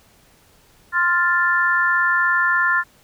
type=chord; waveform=sine; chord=F major; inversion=second; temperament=equal; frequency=1046.5 / 1396.9 / 1760 Hz; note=C6 / F6 / A6; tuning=0 / 0 / 0 cents; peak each=-22 / -19 / -18 dBFS; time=0.92-2.84 s; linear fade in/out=50 ms; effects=pink hiss -54 dBFS RMS until 3.03 s